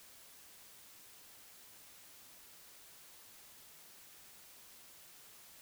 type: silence
effects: white hiss -58 dBFS RMS until 5.61 s